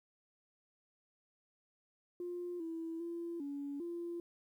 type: tone with pitch steps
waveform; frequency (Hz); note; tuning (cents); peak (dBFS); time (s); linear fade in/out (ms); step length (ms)
sine; 352.5 / 328.3 / 339.8 / 283.3 / 343.1; F4 / E4 / F4 / C#4 / F4; +16 / -7 / -47 / +38 / -31; -38; 2.2-4.2; 2; 400
effects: tanh soft clip ceiling -34 dBFS + 12-bit